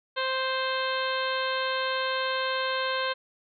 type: harmonic tone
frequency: 523.3 Hz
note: C5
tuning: in tune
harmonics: 1 / 2 / 3 / 4 / 5 / 6 / 7 / 8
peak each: -31 / -31 / -32 / -39 / -38 / -37 / -38 / -38 dBFS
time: 0.16-3.14 s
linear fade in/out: 20 ms
effects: none